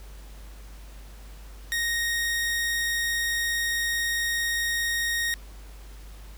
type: tone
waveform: sawtooth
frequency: 1864.7 Hz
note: A#6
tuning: in tune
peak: -21 dBFS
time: 1.72-5.34 s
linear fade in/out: 0 ms
effects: added 50 Hz sine -41 dBFS peak until 6.37 s + pink hiss -52 dBFS RMS until 6.37 s